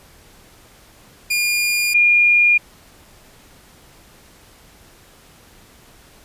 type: tone pair in turn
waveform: sawtooth / sine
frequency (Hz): 2420 / 2420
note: D#7 / D#7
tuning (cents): -49 / -49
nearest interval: unison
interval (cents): 0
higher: neither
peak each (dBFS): -13 / -10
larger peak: second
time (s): 1.3-1.94 / 1.94-2.58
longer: neither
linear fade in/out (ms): 10
effects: pink hiss -48 dBFS RMS until 6.24 s + resampled to 32000 Hz